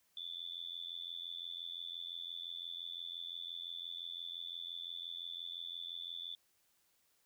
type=tone with amplitude modulation; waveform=sine; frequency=3498 Hz; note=A7; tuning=11 cents flat; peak=-38 dBFS; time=0.17-6.35 s; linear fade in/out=2 ms; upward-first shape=sine; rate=85.8 Hz; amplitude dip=95%; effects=white hiss -75 dBFS RMS until 7.25 s